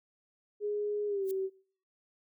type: tone with pitch glide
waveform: sine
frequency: 415.3 to 383 Hz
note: G#4 to G4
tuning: 0 to -40 cents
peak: -30 dBFS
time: 0.6-1.5 s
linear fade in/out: 50 ms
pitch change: -140 cents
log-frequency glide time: 1.07-1.26 s
type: noise with exponential growth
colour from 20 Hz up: violet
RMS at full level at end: -42 dBFS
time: 1.22-1.31 s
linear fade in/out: 0 ms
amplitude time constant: 18 ms
effects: noise-tail reverb RT60 0.6 s tail -24 dB re dry